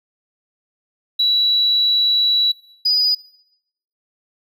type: tone pair in turn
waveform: triangle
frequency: 3923 / 4943 Hz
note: B7 / D#8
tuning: -12 / -12 cents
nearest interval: major third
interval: 400 cents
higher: second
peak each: -10 dBFS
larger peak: neither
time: 1.19-2.52 / 2.85-3.15 s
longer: first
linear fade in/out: 10 ms
effects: noise-tail reverb RT60 0.8 s tail -24 dB re dry + tanh soft clip ceiling -11 dBFS